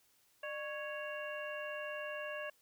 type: harmonic tone with a mistuned harmonic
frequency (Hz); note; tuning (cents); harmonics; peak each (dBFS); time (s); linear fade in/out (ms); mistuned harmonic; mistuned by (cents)
554.4; C#5; 0; 1 / 2 / 3 / 4 / 5; -42 / -49 / -45 / -56 / -47; 0.43-2.5; 5; 1; +140
effects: white hiss -71 dBFS RMS until 2.61 s